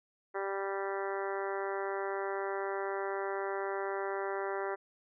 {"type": "harmonic tone", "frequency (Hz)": 196, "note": "G3", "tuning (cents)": 0, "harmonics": [2, 3, 4, 5, 6, 7, 8, 9, 10], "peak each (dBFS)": [-36, -41, -41, -43, -46, -44, -47, -47, -48], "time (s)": [0.34, 4.76], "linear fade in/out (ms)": 20, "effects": []}